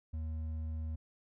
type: tone with hard clipping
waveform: triangle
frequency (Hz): 79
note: D#2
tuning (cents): +27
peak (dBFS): -37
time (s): 0.13-0.96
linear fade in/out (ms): 10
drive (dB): 8
effects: none